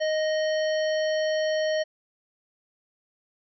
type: harmonic tone with a mistuned harmonic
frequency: 622.3 Hz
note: D#5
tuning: in tune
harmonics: 1 / 3 / 5 / 7 / 9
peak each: -23 / -33 / -37 / -40 / -42 dBFS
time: 0-1.84 s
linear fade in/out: 20 ms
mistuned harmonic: 5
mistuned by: -20 cents
effects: none